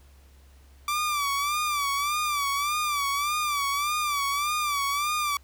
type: tone with vibrato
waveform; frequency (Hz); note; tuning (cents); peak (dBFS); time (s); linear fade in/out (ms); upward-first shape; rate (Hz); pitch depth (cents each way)
sawtooth; 1166; D6; -13; -21; 0.88-5.37; 2; sine; 1.7; 79
effects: added 68 Hz sine -51 dBFS peak until 5.43 s + pink hiss -61 dBFS RMS until 5.43 s